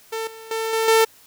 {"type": "tone with level steps", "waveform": "sawtooth", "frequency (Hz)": 447.2, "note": "A4", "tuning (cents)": 28, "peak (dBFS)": [-21, -34, -19, -15, -9], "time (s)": [0.12, 1.05], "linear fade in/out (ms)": 10, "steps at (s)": [0.27, 0.51, 0.73, 0.88], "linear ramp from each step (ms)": 2, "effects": ["white hiss -51 dBFS RMS until 1.26 s"]}